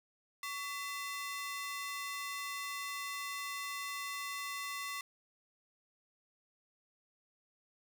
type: ring-modulated tone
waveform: sawtooth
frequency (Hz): 1568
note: G6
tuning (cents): 0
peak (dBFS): -32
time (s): 0.43-5.01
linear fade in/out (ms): 2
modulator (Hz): 442
effects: none

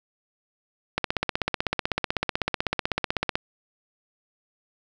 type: click train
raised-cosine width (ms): 0.3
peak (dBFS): -7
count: 39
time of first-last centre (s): 0.98-3.355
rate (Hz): 16
effects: none

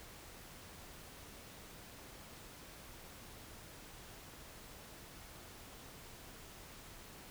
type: silence
effects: pink hiss -54 dBFS RMS until 7.3 s

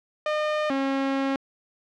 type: tone pair in turn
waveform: sawtooth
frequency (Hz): 608 / 271.6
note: D#5 / C#4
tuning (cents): -40 / -35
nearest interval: octave + major second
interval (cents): 1395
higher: first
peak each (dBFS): -19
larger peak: neither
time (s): 0.26-0.7 / 0.7-1.36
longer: second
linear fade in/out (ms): 2
effects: low-pass 3000 Hz 12 dB/octave

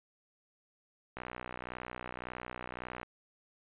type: click train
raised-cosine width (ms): 0.5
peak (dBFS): -25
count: 116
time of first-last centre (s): 1.17-3.031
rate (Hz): 61.8
effects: resampled to 8000 Hz

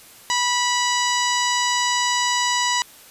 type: harmonic tone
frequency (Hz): 980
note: B5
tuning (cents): -14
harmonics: 1 / 2 / 3 / 4 / 5 / 6 / 7 / 8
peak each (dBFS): -22 / -25 / -27 / -28 / -29 / -30 / -30 / -31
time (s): 0.3-2.82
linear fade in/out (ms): 0
effects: white hiss -46 dBFS RMS until 3.1 s + resampled to 32000 Hz

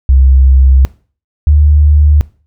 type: tone pair in turn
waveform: sine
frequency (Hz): 66.1 / 74.19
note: C2 / D2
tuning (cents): +18 / +18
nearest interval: major second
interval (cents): 200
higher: second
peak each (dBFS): -3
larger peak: neither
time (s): 0.09-0.85 / 1.47-2.21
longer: first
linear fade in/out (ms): 0
effects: noise-tail reverb RT60 0.4 s tail -20 dB re dry

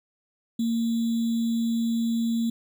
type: tone with sample-and-hold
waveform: sine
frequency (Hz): 230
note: A#3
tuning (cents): -23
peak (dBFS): -22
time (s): 0.59-2.5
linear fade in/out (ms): 5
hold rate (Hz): 3675
effects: none

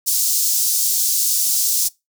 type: high-pass noise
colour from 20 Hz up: pink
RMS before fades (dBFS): -18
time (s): 0.06-1.89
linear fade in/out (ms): 20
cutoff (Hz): 5400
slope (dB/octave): 24
effects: noise-tail reverb RT60 0.2 s tail -22 dB re dry

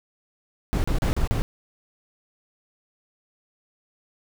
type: noise bursts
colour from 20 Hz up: brown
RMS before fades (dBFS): -22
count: 5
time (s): 0.73-1.42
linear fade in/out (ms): 0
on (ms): 110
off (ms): 35
effects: none

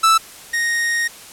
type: tone pair in turn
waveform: 45% pulse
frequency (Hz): 1318.5 / 1864.6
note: E6 / A#6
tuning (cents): 0 / 0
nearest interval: tritone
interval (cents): 600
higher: second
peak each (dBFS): -10 / -17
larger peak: first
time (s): 0.03-0.18 / 0.53-1.08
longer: second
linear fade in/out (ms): 10
effects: white hiss -39 dBFS RMS until 1.32 s + low-pass 12000 Hz 12 dB/octave

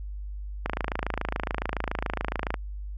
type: click train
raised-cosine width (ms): 0.5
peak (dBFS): -12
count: 52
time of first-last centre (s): 0.66-2.542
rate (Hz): 27.1
effects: added 50 Hz sine -33 dBFS peak until 2.97 s

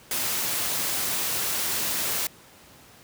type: noise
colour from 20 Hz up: white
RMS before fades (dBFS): -27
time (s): 0.11-2.27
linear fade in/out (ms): 2
effects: pink hiss -51 dBFS RMS until 3.03 s + high-pass 80 Hz 12 dB/octave

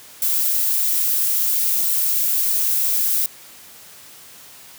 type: noise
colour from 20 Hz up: violet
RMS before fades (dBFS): -19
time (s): 0.22-3.26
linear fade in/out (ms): 2
effects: white hiss -43 dBFS RMS until 4.78 s + high-pass 60 Hz 12 dB/octave

